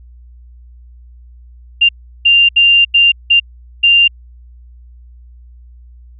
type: tone bursts at uneven times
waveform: sine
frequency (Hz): 2790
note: F7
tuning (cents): -2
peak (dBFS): -5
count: 6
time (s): 1.81-1.89 / 2.25-2.49 / 2.56-2.85 / 2.94-3.12 / 3.3-3.4 / 3.83-4.08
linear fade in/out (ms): 10
effects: added 60 Hz sine -36 dBFS peak until 6.19 s